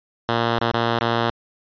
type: tone with dropouts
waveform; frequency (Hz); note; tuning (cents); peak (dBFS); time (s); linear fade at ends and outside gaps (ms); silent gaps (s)
5% pulse; 116.54; A#2; 0; -7; 0.29-1.3; 0; 0.589-0.614 / 0.715-0.737 / 0.989-1.011
effects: resampled to 11025 Hz